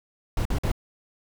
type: noise bursts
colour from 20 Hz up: brown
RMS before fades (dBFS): -24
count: 3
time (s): 0.37-0.717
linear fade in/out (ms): 2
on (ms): 83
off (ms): 49
effects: none